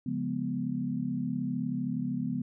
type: chord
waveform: sine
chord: C# dominant seventh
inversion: none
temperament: equal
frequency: 138.59 / 174.61 / 207.7 / 246.9 Hz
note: C#3 / E#3 / G#3 / B3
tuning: 0 / 0 / 0 / 0 cents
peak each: -37 / -36 / -36 / -32 dBFS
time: 0.06-2.42 s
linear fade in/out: 5 ms
effects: none